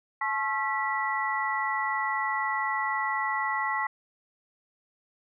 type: tone cluster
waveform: sine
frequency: 860 / 1084 / 1351 / 1958 Hz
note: A5 / C#6 / E6 / B6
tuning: -40 / -39 / +42 / -15 cents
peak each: -31 / -31 / -36 / -30 dBFS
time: 0.21-3.87 s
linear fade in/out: 5 ms
effects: none